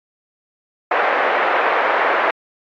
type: band-pass noise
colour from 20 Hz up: pink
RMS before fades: -17 dBFS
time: 0.91-2.31 s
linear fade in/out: 5 ms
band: 480 to 2100 Hz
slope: 24 dB/octave
effects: AAC 64 kbps